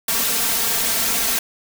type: noise with comb filter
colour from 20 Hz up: white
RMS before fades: -20 dBFS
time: 0.08-1.39 s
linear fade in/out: 5 ms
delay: 4.4 ms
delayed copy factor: +0.8
effects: none